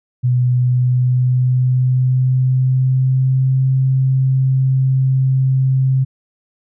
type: tone with pitch glide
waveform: sine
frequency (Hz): 124.6 to 132.01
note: B2 to C3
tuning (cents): +16 to +16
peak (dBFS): -11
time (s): 0.23-6.05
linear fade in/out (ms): 20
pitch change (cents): +100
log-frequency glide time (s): 0.56-3.69
effects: none